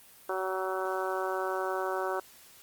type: harmonic tone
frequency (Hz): 188.3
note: F#3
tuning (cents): +31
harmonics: 2 / 3 / 4 / 5 / 6 / 7 / 8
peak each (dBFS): -34 / -36 / -37 / -38 / -39 / -39 / -40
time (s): 0.29-2.2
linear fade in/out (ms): 5
effects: white hiss -55 dBFS RMS until 2.62 s + Opus 32 kbps